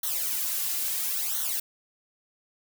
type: noise with flanger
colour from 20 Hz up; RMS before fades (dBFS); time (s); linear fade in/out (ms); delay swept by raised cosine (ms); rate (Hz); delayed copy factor
blue; -29; 0.03-1.6; 5; 0.4 to 3.2; 0.74; -0.9
effects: none